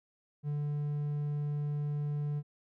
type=tone; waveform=triangle; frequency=146.83 Hz; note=D3; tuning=in tune; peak=-29 dBFS; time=0.43-2.43 s; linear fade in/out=50 ms; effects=none